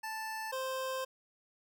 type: tone pair in turn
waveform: 25% pulse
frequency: 880 / 523.3 Hz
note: A5 / C5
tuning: 0 / 0 cents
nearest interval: major sixth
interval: 900 cents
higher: first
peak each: -34 / -31 dBFS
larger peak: second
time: 0.03-0.52 / 0.52-1.05 s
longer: second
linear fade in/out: 10 ms
effects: none